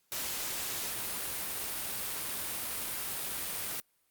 white noise, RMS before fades -36 dBFS, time 0.12-3.8 s, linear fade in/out 0 ms, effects white hiss -73 dBFS RMS until 4.1 s + Opus 48 kbps

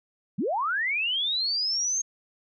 sine linear sweep, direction up, 146.4 to 6490 Hz, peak -24 dBFS, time 0.38-2.02 s, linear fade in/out 10 ms, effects none

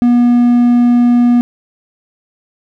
triangle tone, 241.5 Hz, B3, 39 cents flat, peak -4 dBFS, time 0.02-1.41 s, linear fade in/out 0 ms, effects none

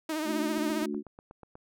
sawtooth tone with vibrato, 311.1 Hz, D#4, in tune, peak -26 dBFS, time 0.09-0.86 s, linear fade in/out 5 ms, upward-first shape triangle, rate 15 Hz, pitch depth 69 cents each way
harmonic tone, 73 Hz, D2, 10 cents flat, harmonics 3 / 4 / 5, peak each -34 / -35 / -36 dBFS, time 0.24-1.03 s, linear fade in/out 50 ms
click train, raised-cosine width 1 ms, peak -33 dBFS, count 9, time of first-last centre 0.58-1.554 s, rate 8.21 Hz
effects none

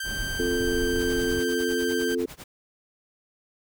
sawtooth tone, 1568 Hz, G6, in tune, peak -26 dBFS, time 0-2.15 s, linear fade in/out 5 ms
brown noise, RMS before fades -33 dBFS, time 0.03-1.44 s, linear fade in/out 50 ms
sine chord, F major, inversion second, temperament equal, 261.6 / 349.2 / 440 Hz, C4 / F4 / A4, 0 / 0 / 0 cents, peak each -29 / -28 / -27 dBFS, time 0.39-2.26 s, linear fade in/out 5 ms
pink noise with tremolo, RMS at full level -40 dBFS, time 0.99-2.44 s, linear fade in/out 5 ms, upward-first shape sine, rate 10 Hz, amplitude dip 95%
effects none

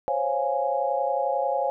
sine chord, Db major seventh, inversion third, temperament equal, 523.3 / 554.4 / 698.5 / 830.6 Hz, C5 / Db5 / F5 / Ab5, 0 / 0 / 0 / 0 cents, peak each -29 / -27 / -29 / -27 dBFS, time 0.08-1.7 s, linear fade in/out 0 ms, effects none

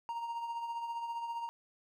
triangle tone with tremolo, 932.3 Hz, A#5, in tune, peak -32 dBFS, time 0.09-1.49 s, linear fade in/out 0 ms, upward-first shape triangle, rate 15 Hz, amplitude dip 55%, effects none

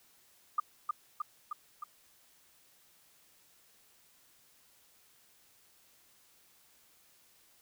sine tone with echo, 1213 Hz, D#6, 44 cents flat, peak -25 dBFS, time 0.58-0.6 s, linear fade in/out 5 ms, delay 310 ms, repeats 4, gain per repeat -3 dB, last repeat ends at 1.84 s, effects white hiss -65 dBFS RMS until 7.61 s

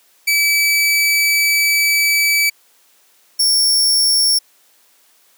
sawtooth tone pair in turn, 2300 / 5470 Hz, D7 / F8, -37 / -37 cents, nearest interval octave + minor third, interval 1500 cents, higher second, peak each -9 dBFS, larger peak neither, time 0.27-2.5 / 3.39-4.39 s, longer first, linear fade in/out 10 ms, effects white hiss -54 dBFS RMS until 5.37 s + high-pass 300 Hz 12 dB/octave

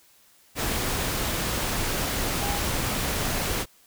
sine tone in noise, 811 Hz, G#5, 41 cents flat, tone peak -31 dBFS, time 2.38-2.61 s, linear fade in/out 50 ms, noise pink, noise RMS -27 dBFS, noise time 0.55-3.66 s, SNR -7 dB, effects white hiss -58 dBFS RMS until 3.86 s

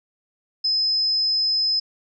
sine tone, 5100 Hz, D#8, 42 cents sharp, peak -18 dBFS, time 0.64-1.8 s, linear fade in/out 10 ms, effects none

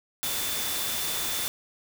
sine tone in noise, 3520 Hz, A7, in tune, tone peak -36 dBFS, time 0.23-1.48 s, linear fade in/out 0 ms, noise white, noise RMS -30 dBFS, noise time 0.23-1.48 s, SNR -9 dB, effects none

